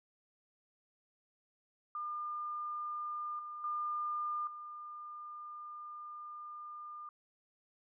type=tone with level steps; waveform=sine; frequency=1205 Hz; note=D6; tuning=44 cents sharp; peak=-37 / -42 / -34 / -44 dBFS; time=1.95-7.09 s; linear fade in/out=2 ms; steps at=3.39 / 3.64 / 4.47 s; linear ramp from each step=2 ms; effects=none